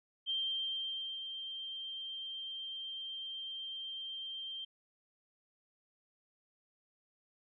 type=tone with ADSR envelope; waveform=sine; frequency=3156 Hz; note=G7; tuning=11 cents sharp; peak=-32 dBFS; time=0.26-4.65 s; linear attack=36 ms; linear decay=910 ms; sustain=-8 dB; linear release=8 ms; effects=none